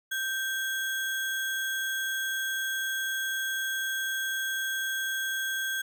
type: tone with sample-and-hold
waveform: sine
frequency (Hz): 1568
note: G6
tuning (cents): 0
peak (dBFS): -28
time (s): 0.11-5.82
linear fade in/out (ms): 10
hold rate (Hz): 4900
effects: none